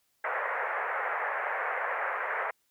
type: band-pass noise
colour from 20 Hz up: white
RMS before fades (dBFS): -32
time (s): 0.24-2.51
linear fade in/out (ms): 5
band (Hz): 470 to 2000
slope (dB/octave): 48
effects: white hiss -73 dBFS RMS until 2.7 s